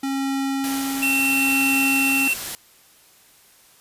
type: tone with tremolo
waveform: square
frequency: 271.9 Hz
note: C#4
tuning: 33 cents flat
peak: -22 dBFS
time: 0.03-2.28 s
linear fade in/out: 5 ms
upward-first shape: sine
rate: 0.72 Hz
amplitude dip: 30%
type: noise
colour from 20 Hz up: white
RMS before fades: -30 dBFS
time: 0.64-2.55 s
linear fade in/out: 0 ms
type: tone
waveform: square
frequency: 2700 Hz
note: E7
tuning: 41 cents sharp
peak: -19 dBFS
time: 1.02-2.34 s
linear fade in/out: 10 ms
effects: white hiss -53 dBFS RMS until 3.8 s + resampled to 32000 Hz